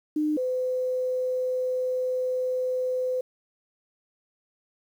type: tone pair in turn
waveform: sine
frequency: 303.8 / 508.3 Hz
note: D#4 / B4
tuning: -41 / +50 cents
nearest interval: major sixth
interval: 891 cents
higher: second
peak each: -22 / -24 dBFS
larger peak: first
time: 0.16-0.37 / 0.37-3.21 s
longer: second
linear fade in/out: 5 ms
effects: 9-bit